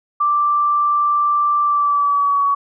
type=tone with pitch glide; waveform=sine; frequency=1174.7 to 1127.5 Hz; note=D6 to C#6; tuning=0 to +29 cents; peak=-13 dBFS; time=0.2-2.55 s; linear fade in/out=10 ms; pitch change=-71 cents; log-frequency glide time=1.63-2.44 s; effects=none